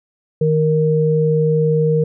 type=tone pair together; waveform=sine; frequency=156.3 / 466.2 Hz; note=D#3 / A#4; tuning=+8 / 0 cents; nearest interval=octave + perfect fifth; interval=1892 cents; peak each=-15 dBFS; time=0.41-2.04 s; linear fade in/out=5 ms; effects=none